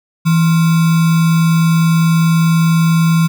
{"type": "tone with sample-and-hold", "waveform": "sine", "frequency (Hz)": 164.81, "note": "E3", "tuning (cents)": 0, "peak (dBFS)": -8, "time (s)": [0.25, 3.28], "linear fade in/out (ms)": 20, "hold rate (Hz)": 1225, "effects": []}